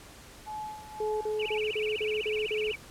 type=tone with tremolo; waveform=sine; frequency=856 Hz; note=A5; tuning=48 cents flat; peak=-34 dBFS; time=0.46-1.59 s; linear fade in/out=20 ms; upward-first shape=sine; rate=1.9 Hz; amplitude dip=75%
type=tone bursts; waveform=sine; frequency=427.9 Hz; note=A4; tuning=48 cents flat; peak=-28 dBFS; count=7; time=1-2.716 s; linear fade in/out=5 ms; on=210 ms; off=41 ms
type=tone with vibrato; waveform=sine; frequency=2600 Hz; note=E7; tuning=24 cents flat; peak=-33 dBFS; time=1.39-2.76 s; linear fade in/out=10 ms; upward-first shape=sine; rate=16 Hz; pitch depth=240 cents each way
effects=pink hiss -50 dBFS RMS until 2.9 s + low-pass 12000 Hz 12 dB/octave